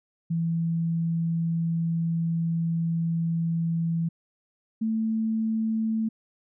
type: tone pair in turn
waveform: sine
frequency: 166 / 221.6 Hz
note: E3 / A3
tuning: +12 / +13 cents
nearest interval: perfect fourth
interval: 501 cents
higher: second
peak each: -23 dBFS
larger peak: neither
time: 0.3-4.09 / 4.81-6.09 s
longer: first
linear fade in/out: 10 ms
effects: none